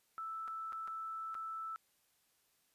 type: tone with dropouts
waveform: sine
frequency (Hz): 1318.5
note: E6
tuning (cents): 0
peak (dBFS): -40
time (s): 0.18-1.76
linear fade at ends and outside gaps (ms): 0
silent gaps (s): 0.477-0.481 / 0.723-0.73 / 0.875-0.88 / 1.344-1.351
effects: white hiss -75 dBFS RMS until 2.74 s + resampled to 32000 Hz